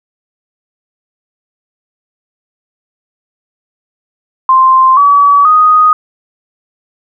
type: tone with pitch steps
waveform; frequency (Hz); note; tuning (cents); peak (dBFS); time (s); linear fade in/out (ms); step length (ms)
sine; 1046.5 / 1141.2 / 1244.5; C6 / C#6 / D#6; 0 / +50 / 0; -3; 4.49-5.93; 2; 480
effects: none